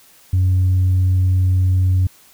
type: tone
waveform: sine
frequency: 92.4 Hz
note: F#2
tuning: 2 cents flat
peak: -10 dBFS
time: 0.33-2.07 s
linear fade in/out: 5 ms
effects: tanh soft clip ceiling -10 dBFS + white hiss -49 dBFS RMS until 2.33 s